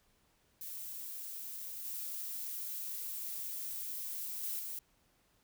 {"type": "noise with level steps", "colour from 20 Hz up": "violet", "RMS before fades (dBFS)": [-44, -41, -38, -42], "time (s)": [0.61, 4.79], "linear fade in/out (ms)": 2, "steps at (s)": [1.85, 4.43, 4.59], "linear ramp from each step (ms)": 2, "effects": ["pink hiss -72 dBFS RMS until 5.43 s"]}